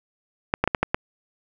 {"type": "clicks", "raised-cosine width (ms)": 0.5, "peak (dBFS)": -4, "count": 6, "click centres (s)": [0.539, 0.64, 0.676, 0.748, 0.83, 0.945], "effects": []}